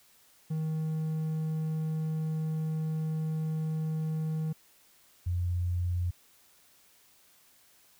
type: tone pair in turn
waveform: triangle / sine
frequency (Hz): 157.6 / 88.28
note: D#3 / F2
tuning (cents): +23 / +19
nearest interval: minor seventh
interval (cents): 1004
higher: first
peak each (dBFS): -27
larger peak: neither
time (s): 0.5-4.53 / 5.26-6.11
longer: first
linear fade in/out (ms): 10
effects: white hiss -62 dBFS RMS until 7.99 s